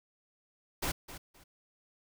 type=noise with echo; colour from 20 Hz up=pink; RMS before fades=-33 dBFS; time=0.82-0.92 s; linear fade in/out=10 ms; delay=260 ms; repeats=2; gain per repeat=-13 dB; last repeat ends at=1.44 s; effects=none